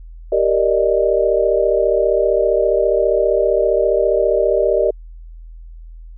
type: chord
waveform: sine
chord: Eb major seventh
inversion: first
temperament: equal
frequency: 392 / 466.2 / 587.3 / 622.3 Hz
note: G4 / Bb4 / D5 / Eb5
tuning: 0 / 0 / 0 / 0 cents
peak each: -18 dBFS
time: 0.32-4.91 s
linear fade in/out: 5 ms
effects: added 41 Hz sine -33 dBFS peak until 6.17 s